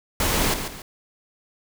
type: noise with echo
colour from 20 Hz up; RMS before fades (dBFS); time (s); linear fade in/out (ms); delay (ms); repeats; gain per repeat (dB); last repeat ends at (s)
pink; -22; 0.2-0.54; 2; 140; 2; -8; 0.82
effects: none